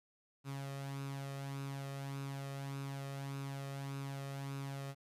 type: tone with flanger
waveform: sawtooth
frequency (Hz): 138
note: C#3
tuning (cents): -7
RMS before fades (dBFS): -43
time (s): 0.44-4.95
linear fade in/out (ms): 50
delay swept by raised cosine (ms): 0.77 to 1.63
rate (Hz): 1.7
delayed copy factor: +0.5
effects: resampled to 32000 Hz + 12-bit